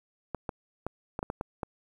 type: clicks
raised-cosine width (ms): 1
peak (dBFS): -18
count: 8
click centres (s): 0.347 / 0.492 / 0.866 / 1.191 / 1.229 / 1.301 / 1.411 / 1.632
effects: 9-bit